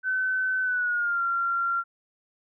sine tone with pitch glide, 1520 to 1377.8 Hz, F#6 to F6, +46 to -24 cents, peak -23 dBFS, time 0.03-1.84 s, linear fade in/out 50 ms, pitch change -170 cents, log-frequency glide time 0.62-1.22 s, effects none

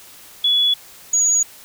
sine tone pair in turn, 3400 / 6743 Hz, G#7 / G#8, +40 / +25 cents, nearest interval octave, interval 1185 cents, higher second, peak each -13 dBFS, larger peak neither, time 0.44-0.74 / 1.13-1.43 s, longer neither, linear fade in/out 5 ms, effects white hiss -43 dBFS RMS until 1.64 s

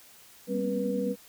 sine tone cluster, 196.6 / 235.3 / 245.1 / 268.2 / 485.9 Hz, G3 / A#3 / B3 / C4 / B4, +5 / +16 / -13 / +43 / -28 cents, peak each -31 / -39 / -37 / -34 / -30 dBFS, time 0.47-1.16 s, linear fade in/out 50 ms, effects white hiss -54 dBFS RMS until 1.28 s

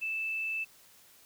sine tone with frequency modulation, 2637 Hz, E7, in tune, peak -31 dBFS, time 0.01-0.65 s, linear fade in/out 20 ms, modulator 59.2 Hz, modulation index 0.23, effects white hiss -59 dBFS RMS until 1.25 s

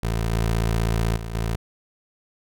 20% pulse tone with level steps, 56 Hz, A1, 31 cents sharp, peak -17 / -15 / -25 / -18 dBFS, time 0.03-1.56 s, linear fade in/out 5 ms, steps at 0.33 / 1.16 / 1.34 s, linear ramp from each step 2 ms, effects none

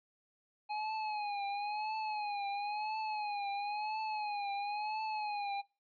square tone with vibrato, 836 Hz, G#5, 11 cents sharp, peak -36 dBFS, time 0.69-5.62 s, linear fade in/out 20 ms, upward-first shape triangle, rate 0.98 Hz, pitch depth 85 cents each way, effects noise-tail reverb RT60 0.3 s tail -23 dB re dry + resampled to 11025 Hz

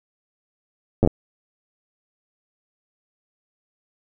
slowing click train, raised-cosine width 2 ms, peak -4 dBFS, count 5, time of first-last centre 1.03-1.074 s, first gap 9 ms, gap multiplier 1.14, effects none

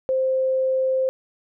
sine tone, 523.3 Hz, C5, in tune, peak -18 dBFS, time 0.09-1.09 s, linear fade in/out 0 ms, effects none

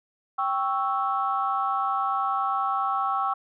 sine chord, C# diminished, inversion second, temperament equal, 784 / 1108.7 / 1318.5 Hz, G5 / C#6 / E6, 0 / 0 / 0 cents, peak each -27 dBFS, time 0.38-3.34 s, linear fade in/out 10 ms, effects tanh soft clip ceiling -13 dBFS

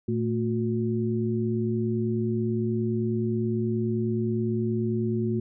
sine tone cluster, 114.2 / 223.7 / 360.6 Hz, A#2 / A3 / F#4, -35 / +29 / -45 cents, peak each -28 / -27 / -29 dBFS, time 0.08-5.4 s, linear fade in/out 5 ms, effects none

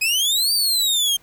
sawtooth exponential two-way sweep, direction up then down, 2489 to 4699 to 3162 Hz, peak -14 dBFS, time 0.01-1.17 s, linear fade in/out 10 ms, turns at 0.53 s, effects pink hiss -55 dBFS RMS until 1.22 s

